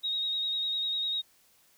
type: tone with vibrato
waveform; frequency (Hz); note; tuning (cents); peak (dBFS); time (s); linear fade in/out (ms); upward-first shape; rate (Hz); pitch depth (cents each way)
sine; 3763; A#7; +16; -28; 0.03-1.22; 20; square; 10; 19
effects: white hiss -64 dBFS RMS until 1.77 s